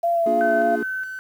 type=tone with vibrato; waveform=sine; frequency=678 Hz; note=E5; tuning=49 cents sharp; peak=-17 dBFS; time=0.03-0.76 s; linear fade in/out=10 ms; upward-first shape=sine; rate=3.4 Hz; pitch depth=20 cents each way
type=chord; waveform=triangle; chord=Bb dominant seventh; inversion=none; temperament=just; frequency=233.1 / 291.4 / 349.6 / 419.5 Hz; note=Bb3 / D4 / F4 / Ab4; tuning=0 / -13 / +2 / +17 cents; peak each=-26 / -27 / -27 / -25 dBFS; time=0.26-0.83 s; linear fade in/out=5 ms
type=tone with tremolo; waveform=sine; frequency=1525 Hz; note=G6; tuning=48 cents flat; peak=-24 dBFS; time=0.41-1.19 s; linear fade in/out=0 ms; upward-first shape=square; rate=2.4 Hz; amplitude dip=45%
effects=8-bit